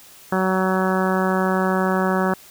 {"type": "harmonic tone", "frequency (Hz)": 187.5, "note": "F#3", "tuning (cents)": 23, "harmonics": [1, 2, 3, 4, 5, 6, 7, 8, 9], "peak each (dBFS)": [-21, -24, -26, -27, -28, -29, -29, -30, -31], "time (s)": [0.32, 2.34], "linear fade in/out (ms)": 5, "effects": ["white hiss -46 dBFS RMS until 2.5 s"]}